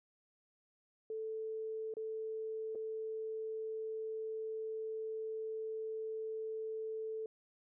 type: tone with dropouts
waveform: sine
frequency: 440 Hz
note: A4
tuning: in tune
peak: -38 dBFS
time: 1.1-7.26 s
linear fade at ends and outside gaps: 2 ms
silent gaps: 1.939-1.968 / 2.75-2.755 s
effects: none